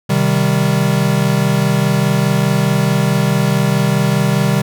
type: chord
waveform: square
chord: C minor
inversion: none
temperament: equal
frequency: 130.81 / 155.56 / 196 Hz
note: C3 / Eb3 / G3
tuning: 0 / 0 / 0 cents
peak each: -17 dBFS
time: 0.09-4.62 s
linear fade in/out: 10 ms
effects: none